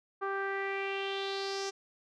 sawtooth tone with low-pass filter sweep, 392 Hz, G4, in tune, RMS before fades -35 dBFS, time 0.21-1.71 s, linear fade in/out 20 ms, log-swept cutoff 1300 to 6000 Hz, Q 4, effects none

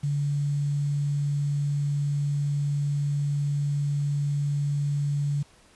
sine tone with quantisation, 143.9 Hz, D3, 35 cents flat, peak -23 dBFS, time 0.03-5.43 s, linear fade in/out 10 ms, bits 8, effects pink hiss -57 dBFS RMS until 5.75 s + resampled to 24000 Hz

